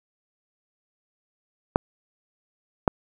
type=clicks; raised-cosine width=1 ms; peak=-3 dBFS; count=2; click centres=1.759 / 2.878 s; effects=7-bit